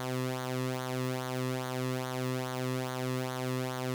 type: tone with flanger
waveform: sawtooth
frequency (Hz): 128.1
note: C3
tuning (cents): -36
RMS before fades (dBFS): -34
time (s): 0-3.94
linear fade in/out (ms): 0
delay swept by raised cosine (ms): 0.38 to 1.35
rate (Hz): 2.4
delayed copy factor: -0.65
effects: none